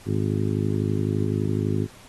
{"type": "harmonic tone", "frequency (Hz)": 51.91, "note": "G#1", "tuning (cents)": 0, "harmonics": [2, 3, 4, 5, 6, 7, 8], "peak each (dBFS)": [-25, -28, -30, -29, -34, -30, -34], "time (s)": [0.05, 1.88], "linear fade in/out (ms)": 50, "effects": ["pink hiss -49 dBFS RMS until 2.08 s", "AAC 32 kbps"]}